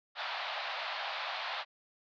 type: band-pass noise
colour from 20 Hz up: pink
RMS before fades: -38 dBFS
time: 0.15-1.65 s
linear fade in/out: 50 ms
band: 630 to 4400 Hz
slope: 48 dB/octave
effects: none